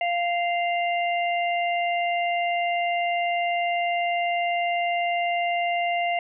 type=harmonic tone; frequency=696 Hz; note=F5; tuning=6 cents flat; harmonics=1 / 3 / 4; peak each=-23 / -29 / -32 dBFS; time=0.01-6.19 s; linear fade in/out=2 ms; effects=none